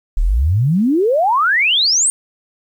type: exponential sweep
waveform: sine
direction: up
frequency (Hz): 33.43 to 8870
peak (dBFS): -11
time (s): 0.17-2.1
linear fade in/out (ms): 0
effects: 8-bit